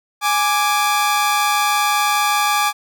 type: tone pair together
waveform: sawtooth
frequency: 830.6 / 1176.1 Hz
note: G#5 / D6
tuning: 0 / +2 cents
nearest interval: tritone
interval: 602 cents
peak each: -14 dBFS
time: 0.21-2.73 s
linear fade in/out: 50 ms
effects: none